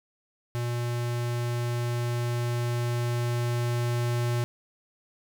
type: tone with level ramp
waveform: square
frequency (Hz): 120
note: B2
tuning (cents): -49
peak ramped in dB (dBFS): -28 to -25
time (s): 0.55-4.44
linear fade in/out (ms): 0
effects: none